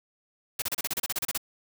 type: noise bursts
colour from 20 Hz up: white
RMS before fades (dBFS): -29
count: 13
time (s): 0.59-1.377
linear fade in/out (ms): 5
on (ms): 31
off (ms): 32
effects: none